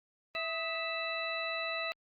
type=harmonic tone with a mistuned harmonic; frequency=659 Hz; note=E5; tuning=1 cent flat; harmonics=1 / 2 / 3 / 4 / 6; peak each=-39 / -41 / -41 / -38 / -41 dBFS; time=0.35-1.92 s; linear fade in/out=0 ms; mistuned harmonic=2; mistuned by=-66 cents; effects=Opus 32 kbps